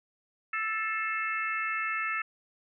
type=harmonic tone with a mistuned harmonic; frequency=440 Hz; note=A4; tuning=in tune; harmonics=3 / 4 / 5 / 6; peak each=-33 / -34 / -35 / -36 dBFS; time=0.53-2.22 s; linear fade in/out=5 ms; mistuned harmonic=5; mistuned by=-36 cents; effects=none